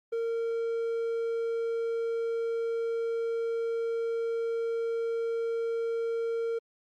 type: tone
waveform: triangle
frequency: 460 Hz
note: A#4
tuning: 23 cents flat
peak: -26 dBFS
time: 0.12-6.59 s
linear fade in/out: 10 ms
effects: Opus 32 kbps